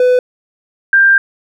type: tone pair in turn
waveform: triangle / sine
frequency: 500 / 1587.4 Hz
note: B4 / G6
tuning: +21 / +21 cents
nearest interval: octave + minor sixth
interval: 2000 cents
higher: second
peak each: -5 dBFS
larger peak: neither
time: 0-0.19 / 0.93-1.18 s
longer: second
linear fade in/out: 2 ms
effects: none